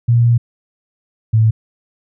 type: tone pair in turn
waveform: sine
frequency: 118.4 / 110.76 Hz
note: A#2 / A2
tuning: +27 / +12 cents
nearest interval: minor second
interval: 115 cents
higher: first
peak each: -8 dBFS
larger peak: neither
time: 0.08-0.38 / 1.33-1.51 s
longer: first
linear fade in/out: 10 ms
effects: none